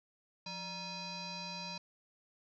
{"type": "tone with frequency modulation", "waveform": "sine", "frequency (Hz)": 2489, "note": "D#7", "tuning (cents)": 0, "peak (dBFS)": -40, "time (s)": [0.46, 1.78], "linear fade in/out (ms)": 5, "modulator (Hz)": 771, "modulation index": 3.6, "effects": []}